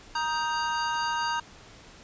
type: chord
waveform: square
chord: Eb major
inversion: second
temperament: equal with one note detuned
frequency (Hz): 939.9 / 1244.5 / 1568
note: Bb5 / Eb6 / G6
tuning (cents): +14 / 0 / 0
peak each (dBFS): -29 / -35 / -33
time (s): 0.15-1.4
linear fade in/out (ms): 5
effects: pink hiss -50 dBFS RMS until 2.03 s + resampled to 16000 Hz